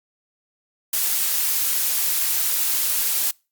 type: noise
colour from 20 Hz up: blue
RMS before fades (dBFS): -21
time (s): 0.93-3.31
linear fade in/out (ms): 5
effects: noise-tail reverb RT60 0.3 s tail -26 dB re dry + Opus 48 kbps